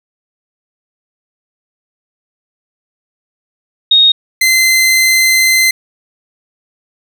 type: tone pair in turn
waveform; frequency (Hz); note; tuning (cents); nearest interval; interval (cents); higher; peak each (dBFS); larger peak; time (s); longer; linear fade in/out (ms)
sine / sawtooth; 3729 / 2066; A#7 / C7; 0 / -22; minor seventh; 1022; first; -4; neither; 3.91-4.12 / 4.41-5.71; second; 5
effects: none